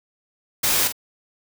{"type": "noise with echo", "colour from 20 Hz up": "white", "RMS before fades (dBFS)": -20, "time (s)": [0.63, 0.88], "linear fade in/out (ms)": 10, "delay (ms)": 45, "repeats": 1, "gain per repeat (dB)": -9, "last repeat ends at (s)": 0.925, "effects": []}